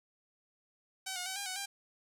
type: tone with pitch steps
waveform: 5% pulse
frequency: 761 / 721 / 759 / 803 / 746 / 796 Hz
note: F#5 / F#5 / F#5 / G5 / F#5 / G5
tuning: +48 / -45 / +44 / +41 / +14 / +26 cents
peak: -25 dBFS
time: 1.06-1.66 s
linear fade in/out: 10 ms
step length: 100 ms
effects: none

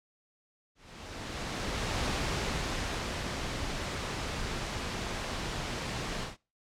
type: noise with ADSR envelope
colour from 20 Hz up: pink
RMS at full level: -31 dBFS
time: 0.75-6.37 s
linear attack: 1300 ms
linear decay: 1200 ms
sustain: -4 dB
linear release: 160 ms
effects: noise-tail reverb RT60 0.3 s tail -22 dB re dry + low-pass 6000 Hz 12 dB/octave

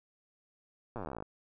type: slowing click train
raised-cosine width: 1 ms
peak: -26 dBFS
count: 21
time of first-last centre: 0.96-1.225 s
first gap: 8 ms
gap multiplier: 1.05
effects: none

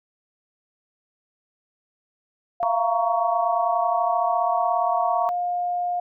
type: tone with pitch glide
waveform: sine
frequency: 698.5 to 709.1 Hz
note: F5 to F5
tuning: 0 to +26 cents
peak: -22 dBFS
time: 2.6-6 s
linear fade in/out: 5 ms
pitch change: +26 cents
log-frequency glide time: 3.21-4.64 s
type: chord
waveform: sine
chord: A# diminished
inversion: second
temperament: just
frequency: 671.3 / 932.3 / 1118.8 Hz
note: E5 / A#5 / C#6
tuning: +31 / 0 / +16 cents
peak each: -26 dBFS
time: 2.63-5.29 s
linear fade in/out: 0 ms
effects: none

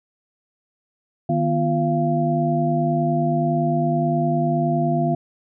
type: tone cluster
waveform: sine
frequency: 154.6 / 244.3 / 346.1 / 687 Hz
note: D#3 / B3 / F4 / F5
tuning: -11 / -19 / -16 / -29 cents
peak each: -21 / -24 / -26 / -22 dBFS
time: 1.29-5.15 s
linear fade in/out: 5 ms
effects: none

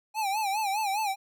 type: tone with vibrato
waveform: square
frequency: 824 Hz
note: G#5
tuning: 14 cents flat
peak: -27 dBFS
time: 0.14-1.16 s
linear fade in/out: 50 ms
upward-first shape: sine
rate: 4.9 Hz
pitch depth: 120 cents each way
effects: none

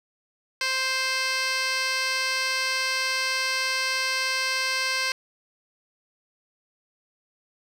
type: tone with band-pass filter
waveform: 15% pulse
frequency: 523.3 Hz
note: C5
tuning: in tune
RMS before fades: -26 dBFS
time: 0.61-5.12 s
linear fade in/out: 2 ms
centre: 3700 Hz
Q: 1.8
effects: none

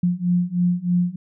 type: beating tone pair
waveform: sine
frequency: 175.4 / 178.6 Hz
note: F3 / F3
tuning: +8 / +39 cents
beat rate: 3.2 Hz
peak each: -21 / -20 dBFS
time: 0.03-1.16 s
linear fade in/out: 5 ms
effects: none

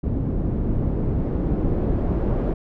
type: noise with low-pass filter sweep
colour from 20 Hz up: pink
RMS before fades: -22 dBFS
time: 0.03-2.54 s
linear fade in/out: 10 ms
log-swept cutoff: 270 to 480 Hz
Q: 0.78
effects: none

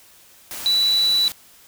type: tone in noise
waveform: sine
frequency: 3951 Hz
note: B7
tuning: in tune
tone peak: -15 dBFS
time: 0.66-1.28 s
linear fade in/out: 0 ms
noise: white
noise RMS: -32 dBFS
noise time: 0.51-1.32 s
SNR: +14 dB
effects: white hiss -50 dBFS RMS until 1.67 s

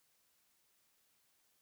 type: silence
effects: white hiss -75 dBFS RMS until 1.61 s

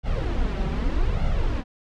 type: noise with flanger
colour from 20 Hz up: brown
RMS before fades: -23 dBFS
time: 0.03-1.64 s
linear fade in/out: 50 ms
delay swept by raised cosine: 1.4 to 5.3 ms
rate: 0.82 Hz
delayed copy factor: +0.7
effects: low-pass 4000 Hz 12 dB/octave

